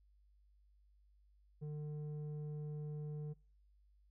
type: tone with low-pass filter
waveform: square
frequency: 150 Hz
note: D3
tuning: 37 cents sharp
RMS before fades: -44 dBFS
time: 1.61-3.34 s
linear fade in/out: 20 ms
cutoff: 340 Hz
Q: 2.3
effects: noise-tail reverb RT60 0.4 s tail -23 dB re dry + added 50 Hz sine -66 dBFS peak until 4.1 s